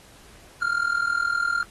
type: tone with amplitude modulation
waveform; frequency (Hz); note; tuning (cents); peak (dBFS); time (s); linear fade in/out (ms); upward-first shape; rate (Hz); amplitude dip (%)
triangle; 1397; F6; 0; -16; 0.62-1.63; 2; sine; 39.8; 80
effects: pink hiss -51 dBFS RMS until 1.7 s + AAC 32 kbps